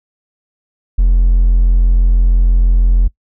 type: tone with hard clipping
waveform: triangle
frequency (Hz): 43.06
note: F1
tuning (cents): -24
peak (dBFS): -7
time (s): 0.98-3.08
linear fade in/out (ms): 10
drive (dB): 4
effects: noise-tail reverb RT60 0.1 s tail -21 dB re dry